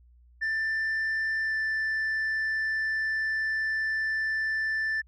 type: tone with pitch glide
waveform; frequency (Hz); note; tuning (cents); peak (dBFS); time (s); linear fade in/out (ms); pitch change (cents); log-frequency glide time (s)
sine; 1775 to 1764.8; A6 to A6; +15 to +5; -23; 0.41-5.02; 20; -10; 1.44-1.53
effects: tanh soft clip ceiling -25 dBFS + added 60 Hz sine -54 dBFS peak until 5.07 s